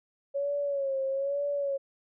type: tone with vibrato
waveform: sine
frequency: 554.4 Hz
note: C#5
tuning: in tune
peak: -27 dBFS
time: 0.34-1.78 s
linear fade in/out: 20 ms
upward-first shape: sine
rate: 1.1 Hz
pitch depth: 60 cents each way
effects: none

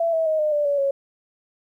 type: tone with pitch steps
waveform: sine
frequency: 669 / 648.1 / 627.8 / 608.2 / 589.2 / 570.7 / 552.9 Hz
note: E5 / E5 / D#5 / D#5 / D5 / D5 / C#5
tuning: +25 / -30 / +15 / -40 / +6 / -50 / -5 cents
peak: -18 dBFS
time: 0-0.91 s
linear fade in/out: 5 ms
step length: 130 ms
effects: 10-bit

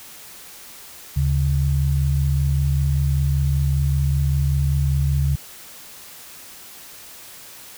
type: tone pair together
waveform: sine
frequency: 73.42 / 138.59 Hz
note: D2 / C#3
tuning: 0 / 0 cents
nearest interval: major seventh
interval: 1100 cents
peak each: -19 dBFS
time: 1.16-5.36 s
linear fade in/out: 10 ms
effects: white hiss -41 dBFS RMS until 7.77 s

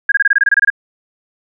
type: tone bursts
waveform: sine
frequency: 1630 Hz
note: G#6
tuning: 33 cents flat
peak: -7 dBFS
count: 12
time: 0.09-0.702 s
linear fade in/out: 5 ms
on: 29 ms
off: 24 ms
effects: none

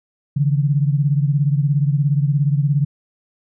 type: beating tone pair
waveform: sine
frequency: 140.6 / 157.6 Hz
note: C#3 / D#3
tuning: +25 / +23 cents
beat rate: 17 Hz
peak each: -15 / -20 dBFS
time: 0.36-2.85 s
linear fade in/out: 10 ms
effects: none

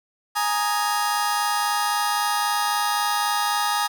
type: chord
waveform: sawtooth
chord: Ab suspended second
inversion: none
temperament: just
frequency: 830.6 / 934.4 / 1245.9 Hz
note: Ab5 / Bb5 / Eb6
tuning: 0 / +4 / +2 cents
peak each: -20 / -23 / -21 dBFS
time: 0.35-3.88 s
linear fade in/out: 20 ms
effects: none

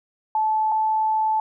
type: tone pair in turn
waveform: sine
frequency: 869 / 872 Hz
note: A5 / A5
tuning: -22 / -16 cents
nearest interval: unison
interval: 6 cents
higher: second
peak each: -18 dBFS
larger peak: neither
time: 0.35-0.72 / 0.72-1.4 s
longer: second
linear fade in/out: 2 ms
effects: none

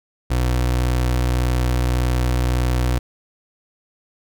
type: tone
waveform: 30% pulse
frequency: 61.74 Hz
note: B1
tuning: in tune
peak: -14 dBFS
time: 0.3-2.99 s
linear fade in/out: 10 ms
effects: none

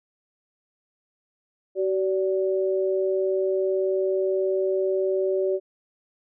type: tone pair together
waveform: sine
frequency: 379.5 / 578.9 Hz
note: F#4 / D5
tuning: +44 / -25 cents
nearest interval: perfect fifth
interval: 731 cents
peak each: -22 / -26 dBFS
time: 1.75-5.6 s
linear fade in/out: 50 ms
effects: none

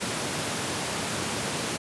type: high-pass noise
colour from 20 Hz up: pink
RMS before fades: -30 dBFS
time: 0-1.78 s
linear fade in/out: 20 ms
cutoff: 110 Hz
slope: 24 dB/octave
effects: resampled to 24000 Hz

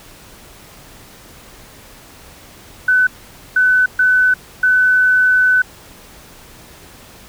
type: tone bursts at uneven times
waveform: sine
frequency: 1505 Hz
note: F#6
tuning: 29 cents sharp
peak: -9 dBFS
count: 4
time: 2.88-3.07 / 3.56-3.86 / 3.99-4.34 / 4.63-5.62 s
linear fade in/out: 5 ms
effects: pink hiss -41 dBFS RMS until 7.28 s

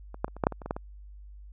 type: clicks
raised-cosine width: 1 ms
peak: -28 / -12 / -29 / -29 / -11 / -6 / -22 / -28 / -22 / -14 / -21 dBFS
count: 11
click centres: 0.144 / 0.245 / 0.281 / 0.366 / 0.438 / 0.469 / 0.523 / 0.618 / 0.66 / 0.709 / 0.765 s
effects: added 50 Hz sine -44 dBFS peak until 1.52 s

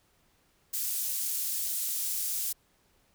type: high-pass noise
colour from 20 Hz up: pink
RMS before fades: -32 dBFS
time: 0.73-2.53 s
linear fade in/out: 10 ms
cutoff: 8700 Hz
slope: 12 dB/octave
effects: pink hiss -68 dBFS RMS until 3.14 s

